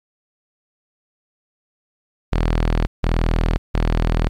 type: tone bursts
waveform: sawtooth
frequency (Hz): 40.58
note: E1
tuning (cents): -26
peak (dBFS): -12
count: 3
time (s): 2.32-4.29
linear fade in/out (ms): 10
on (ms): 550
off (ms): 160
effects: low-pass 4000 Hz 12 dB/octave + 9-bit